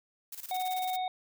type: noise with tremolo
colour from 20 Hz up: blue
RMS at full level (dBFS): -41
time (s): 0.32-0.97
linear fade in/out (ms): 5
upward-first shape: square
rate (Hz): 18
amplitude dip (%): 75
type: harmonic tone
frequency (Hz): 740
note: F#5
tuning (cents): 0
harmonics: 1 / 3 / 5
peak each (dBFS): -30 / -46 / -42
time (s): 0.51-1.08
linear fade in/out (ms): 2
effects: none